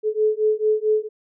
sine beating tone pair, 427.8 / 432.3 Hz, A4 / A4, -49 / -31 cents, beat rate 4.5 Hz, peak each -20 / -20 dBFS, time 0.03-1.09 s, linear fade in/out 50 ms, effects none

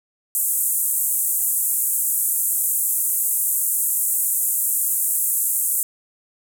white band-pass noise, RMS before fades -21 dBFS, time 0.35-5.83 s, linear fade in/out 0 ms, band 7700 to 15000 Hz, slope 48 dB/octave, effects none

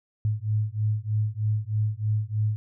sine beating tone pair, 105.5 / 108.7 Hz, G#2 / A2, +28 / -21 cents, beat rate 3.2 Hz, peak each -26 dBFS, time 0.25-2.56 s, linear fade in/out 0 ms, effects none

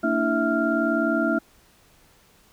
sine tone cluster, 227.4 / 288.1 / 327.4 / 660 / 1392 Hz, A#3 / D4 / E4 / E5 / F6, -43 / -33 / -12 / +2 / -6 cents, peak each -26 dBFS, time 0.03-1.39 s, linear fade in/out 10 ms, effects pink hiss -57 dBFS RMS until 2.52 s

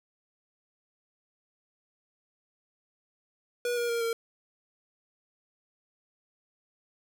square tone with pitch steps, 484 / 475.7 / 467.5 / 459.5 Hz, B4 / A#4 / A#4 / A#4, -35 / +35 / +5 / -25 cents, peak -28 dBFS, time 3.65-4.13 s, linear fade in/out 2 ms, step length 120 ms, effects none

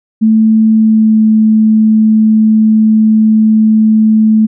sine tone with pitch glide, 220 to 217.9 Hz, A3 to A3, 0 to -17 cents, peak -4 dBFS, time 0.21-4.47 s, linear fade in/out 20 ms, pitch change -17 cents, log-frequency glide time 0.72-1.23 s, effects none

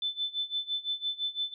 sine tone with tremolo, 3520 Hz, A7, in tune, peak -27 dBFS, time 0.02-1.54 s, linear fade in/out 2 ms, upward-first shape sine, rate 5.9 Hz, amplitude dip 90%, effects none

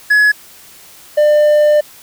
triangle tone pair in turn, 1691 / 597.9 Hz, G#6 / D5, +31 / +31 cents, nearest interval octave + tritone, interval 1800 cents, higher first, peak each -5 dBFS, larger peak neither, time 0.1-0.32 / 1.17-1.81 s, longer second, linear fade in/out 10 ms, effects white hiss -40 dBFS RMS until 2.02 s

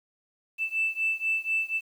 sine beating tone pair, 2644 / 2648.1 Hz, E7 / E7, +5 / +7 cents, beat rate 4.1 Hz, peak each -27 / -28 dBFS, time 0.58-1.81 s, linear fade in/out 50 ms, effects tanh soft clip ceiling -18 dBFS + 9-bit

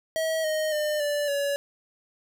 square tone with pitch steps, 642 / 622.3 / 603.2 / 584.7 / 566.7 Hz, E5 / D#5 / D5 / D5 / C#5, -46 / 0 / +46 / -8 / +38 cents, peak -25 dBFS, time 0.16-1.56 s, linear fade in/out 0 ms, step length 280 ms, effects none

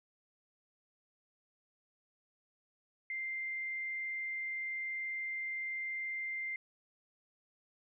sine tone, 2093 Hz, C7, in tune, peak -36 dBFS, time 3.1-6.56 s, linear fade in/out 2 ms, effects none

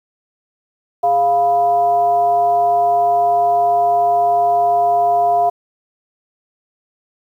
sine tone with frequency modulation, 698.5 Hz, F5, in tune, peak -11 dBFS, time 1.03-5.5 s, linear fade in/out 10 ms, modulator 287 Hz, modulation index 0.45, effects 8-bit

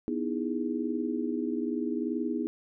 sine chord, E major seventh, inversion second, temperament just, 247.2 / 309 / 329.6 / 412 Hz, B3 / D#4 / E4 / G#4, +2 / -12 / 0 / -14 cents, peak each -32 / -33 / -35 / -36 dBFS, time 0.08-2.47 s, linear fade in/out 0 ms, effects none

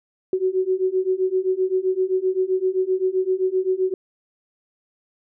sine beating tone pair, 370 / 377.7 Hz, F#4 / F#4, 0 / +36 cents, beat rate 7.7 Hz, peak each -22 / -21 dBFS, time 0.33-3.94 s, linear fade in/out 2 ms, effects none

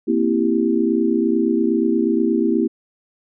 sine chord, C dominant seventh, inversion third, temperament equal, 233.1 / 261.6 / 329.6 / 392 Hz, Bb3 / C4 / E4 / G4, 0 / 0 / 0 / 0 cents, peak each -20 / -22 / -19 / -22 dBFS, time 0.07-2.68 s, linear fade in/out 20 ms, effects none

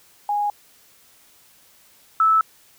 sine tone pair in turn, 825 / 1309.6 Hz, G#5 / E6, -12 / -12 cents, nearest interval minor sixth, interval 800 cents, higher second, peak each -19 / -13 dBFS, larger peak second, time 0.29-0.5 / 2.2-2.41 s, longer neither, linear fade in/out 2 ms, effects white hiss -54 dBFS RMS until 2.78 s

